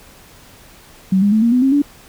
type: tone with pitch steps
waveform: sine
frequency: 189.6 / 203.2 / 217.8 / 233.4 / 250.2 / 268.1 / 287.4 Hz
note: F#3 / G#3 / A3 / A#3 / B3 / C4 / D4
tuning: +43 / -38 / -17 / +2 / +23 / +42 / -37 cents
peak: -10 dBFS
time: 1.12-1.82 s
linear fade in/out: 5 ms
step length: 100 ms
effects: pink hiss -44 dBFS RMS until 2.08 s